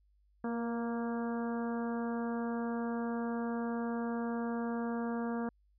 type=harmonic tone with a mistuned harmonic; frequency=233.1 Hz; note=A#3; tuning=in tune; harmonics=1 / 2 / 3 / 4 / 5 / 6 / 7; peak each=-34 / -40 / -44 / -46 / -48 / -50 / -51 dBFS; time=0.44-5.49 s; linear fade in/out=2 ms; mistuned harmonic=2; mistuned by=+19 cents; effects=added 50 Hz sine -66 dBFS peak until 5.78 s

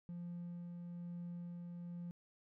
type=tone with tremolo; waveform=triangle; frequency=173.8 Hz; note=F3; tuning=8 cents flat; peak=-40 dBFS; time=0.09-2.11 s; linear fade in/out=0 ms; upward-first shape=sine; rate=1.1 Hz; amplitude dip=30%; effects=tanh soft clip ceiling -38 dBFS

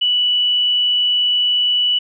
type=tone; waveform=sine; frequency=2957 Hz; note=F#7; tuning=2 cents flat; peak=-13 dBFS; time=0.01-1.99 s; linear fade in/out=10 ms; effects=none

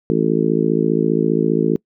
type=harmonic tone; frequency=55 Hz; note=A1; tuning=in tune; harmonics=3 / 4 / 5 / 6 / 7 / 8; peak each=-21 / -21 / -21 / -21 / -21 / -21 dBFS; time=0.1-1.76 s; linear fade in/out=0 ms; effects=noise-tail reverb RT60 0.1 s tail -26 dB re dry

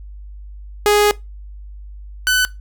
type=tone pair in turn; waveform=sawtooth; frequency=415.3 / 1502.4 Hz; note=G#4 / F#6; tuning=0 / +26 cents; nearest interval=octave + minor seventh; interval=2226 cents; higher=second; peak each=-7 / -9 dBFS; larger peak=first; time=0.86-1.11 / 2.27-2.45 s; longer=first; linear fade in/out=0 ms; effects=noise-tail reverb RT60 0.2 s tail -20 dB re dry + added 50 Hz sine -32 dBFS peak until 2.6 s

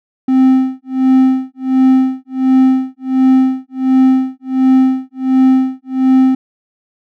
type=tone with tremolo; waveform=triangle; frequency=261.2 Hz; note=C4; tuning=3 cents flat; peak=-3 dBFS; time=0.28-6.35 s; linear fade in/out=5 ms; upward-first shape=sine; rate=1.4 Hz; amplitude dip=100%; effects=none

